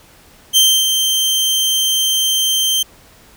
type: tone with ADSR envelope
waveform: sawtooth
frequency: 3136 Hz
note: G7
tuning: in tune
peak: -4 dBFS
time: 0.53-2.83 s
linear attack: 37 ms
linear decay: 280 ms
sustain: -6 dB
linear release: 8 ms
effects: pink hiss -46 dBFS RMS until 3.36 s